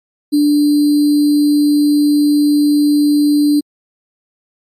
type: tone with sample-and-hold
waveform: sine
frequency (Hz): 293.7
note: D4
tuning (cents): 0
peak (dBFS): -8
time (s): 0.32-3.61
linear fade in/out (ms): 20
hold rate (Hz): 4410
effects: MP3 64 kbps